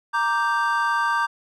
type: chord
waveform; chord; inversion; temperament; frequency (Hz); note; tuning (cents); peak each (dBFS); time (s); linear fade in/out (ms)
triangle; G minor; first; equal; 932.3 / 1174.7 / 1568; Bb5 / D6 / G6; 0 / 0 / 0; -22; 0.13-1.27; 20
effects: none